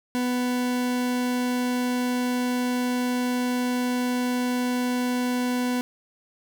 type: tone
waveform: 40% pulse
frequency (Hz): 248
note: B3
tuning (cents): +7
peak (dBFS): -22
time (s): 0.15-5.81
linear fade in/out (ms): 0
effects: none